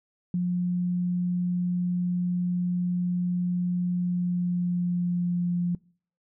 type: tone with pitch glide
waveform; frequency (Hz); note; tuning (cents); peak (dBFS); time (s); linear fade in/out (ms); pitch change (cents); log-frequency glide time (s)
sine; 178 to 175.25; F3 to F3; +33 to +6; -23; 0.34-5.75; 2; -27; 3.95-5.61
effects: noise-tail reverb RT60 0.5 s tail -25 dB re dry